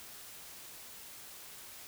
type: silence
effects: white hiss -50 dBFS RMS until 1.87 s

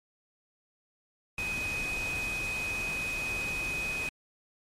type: tone in noise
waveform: sine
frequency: 2511 Hz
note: D#7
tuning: 15 cents sharp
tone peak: -31 dBFS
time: 1.38-4.09 s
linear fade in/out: 2 ms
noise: pink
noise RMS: -39 dBFS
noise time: 1.38-4.09 s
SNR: +5 dB
effects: low-pass 11000 Hz 12 dB/octave + MP3 64 kbps

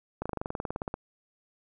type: slowing click train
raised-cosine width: 1 ms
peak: -18 dBFS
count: 16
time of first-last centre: 0.22-0.941 s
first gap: 36 ms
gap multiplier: 1.04
effects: none

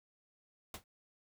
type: noise with exponential decay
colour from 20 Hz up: pink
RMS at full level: -39 dBFS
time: 0.74-0.84 s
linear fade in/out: 2 ms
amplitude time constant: 21 ms
effects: none

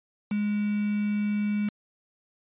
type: tone with quantisation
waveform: sine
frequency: 207.7 Hz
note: G#3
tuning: in tune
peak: -24 dBFS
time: 0.31-1.69 s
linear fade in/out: 5 ms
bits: 6
effects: resampled to 8000 Hz

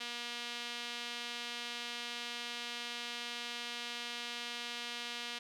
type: tone with band-pass filter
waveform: sawtooth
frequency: 239.1 Hz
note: A#3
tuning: 44 cents sharp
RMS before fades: -42 dBFS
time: 0-5.39 s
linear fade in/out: 10 ms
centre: 3400 Hz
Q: 1.7
effects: none

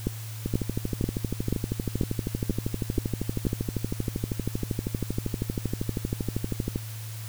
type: two click trains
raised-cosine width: 3 ms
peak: -11 / -14 dBFS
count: 8 / 81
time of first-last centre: 0.07-3.468 / 0.46-6.759 s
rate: 2.06 / 12.7 Hz
effects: added 110 Hz sine -35 dBFS peak until 7.28 s + white hiss -44 dBFS RMS until 7.28 s

